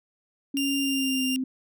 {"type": "tone with pitch glide", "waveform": "sine", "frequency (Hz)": [277.2, 260.1], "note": ["C#4", "C4"], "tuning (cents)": [0, -10], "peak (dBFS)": -25, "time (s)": [0.54, 1.44], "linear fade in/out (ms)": 5, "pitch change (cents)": -110, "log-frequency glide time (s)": [0.79, 1.24]}
{"type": "tone", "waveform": "sawtooth", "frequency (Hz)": 2794, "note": "F7", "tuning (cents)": 0, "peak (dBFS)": -24, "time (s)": [0.57, 1.36], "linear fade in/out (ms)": 0}
{"effects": []}